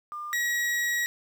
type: tone pair in turn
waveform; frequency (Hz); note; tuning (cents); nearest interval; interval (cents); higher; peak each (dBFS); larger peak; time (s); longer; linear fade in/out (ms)
sine / 40% pulse; 1200 / 1909.9; D6 / A#6; +37 / +42; minor sixth; 805; second; -33 / -24; second; 0.12-0.33 / 0.33-1.06; second; 0
effects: 10-bit